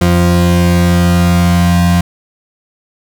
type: tone pair together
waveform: 40% pulse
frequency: 87.36 / 174.61 Hz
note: F2 / F3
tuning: +1 / 0 cents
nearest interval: octave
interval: 1199 cents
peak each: -10 dBFS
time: 0.01-2.01 s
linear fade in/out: 5 ms
effects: none